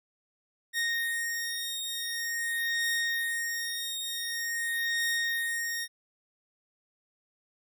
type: beating tone pair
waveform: sawtooth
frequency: 1857 / 1857.46 Hz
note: A#6 / A#6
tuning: -7 / -7 cents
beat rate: 0.46 Hz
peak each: -29 dBFS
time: 0.73-5.88 s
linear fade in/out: 50 ms
effects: none